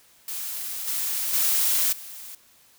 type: noise with level steps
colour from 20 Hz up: blue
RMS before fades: -32 / -27 / -22 / -40 dBFS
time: 0.28-2.35 s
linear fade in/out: 2 ms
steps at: 0.87 / 1.33 / 1.92 s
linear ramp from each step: 10 ms
effects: white hiss -57 dBFS RMS until 2.78 s